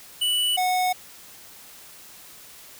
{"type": "tone pair in turn", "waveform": "square", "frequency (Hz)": [2960, 734.3], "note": ["F#7", "F#5"], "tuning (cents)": [0, -13], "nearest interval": "2 octaves", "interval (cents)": 2413, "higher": "first", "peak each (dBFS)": -21, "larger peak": "neither", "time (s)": [[0.21, 0.57], [0.57, 0.93]], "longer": "neither", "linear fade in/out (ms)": 10, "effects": ["white hiss -46 dBFS RMS until 2.79 s"]}